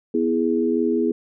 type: chord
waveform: sine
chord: E major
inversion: second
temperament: equal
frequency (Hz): 246.9 / 329.6 / 415.3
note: B3 / E4 / G#4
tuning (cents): 0 / 0 / 0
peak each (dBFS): -22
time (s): 0.14-1.12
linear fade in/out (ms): 5
effects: none